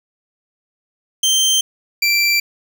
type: tone pair in turn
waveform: 25% pulse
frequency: 3136 / 2349 Hz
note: G7 / D7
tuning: 0 / 0 cents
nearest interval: perfect fourth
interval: 500 cents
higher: first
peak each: -9 dBFS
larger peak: neither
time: 1.23-1.61 / 2.02-2.4 s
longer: neither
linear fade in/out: 5 ms
effects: none